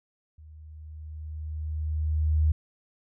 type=tone with level ramp; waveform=sine; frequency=77.3 Hz; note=D#2; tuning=11 cents flat; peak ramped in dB=-46 to -18 dBFS; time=0.38-2.52 s; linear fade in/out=5 ms; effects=none